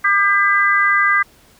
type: harmonic tone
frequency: 400.4 Hz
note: G4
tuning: 37 cents sharp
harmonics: 3 / 4 / 5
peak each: -16 / -16 / -16 dBFS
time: 0.04-1.23 s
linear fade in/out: 10 ms
effects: pink hiss -50 dBFS RMS until 1.59 s